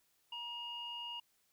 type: tone with low-pass filter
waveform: square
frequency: 950 Hz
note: A#5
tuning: 33 cents sharp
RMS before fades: -44 dBFS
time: 0.32-1.2 s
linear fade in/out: 5 ms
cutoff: 2700 Hz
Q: 9.9
effects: white hiss -75 dBFS RMS until 1.52 s